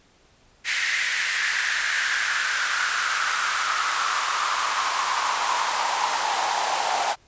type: noise with high-pass filter sweep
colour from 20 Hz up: pink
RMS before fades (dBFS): -24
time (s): 0.64-7.16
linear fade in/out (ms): 50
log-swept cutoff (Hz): 2000 to 770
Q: 4.6
effects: pink hiss -58 dBFS RMS until 7.27 s + resampled to 16000 Hz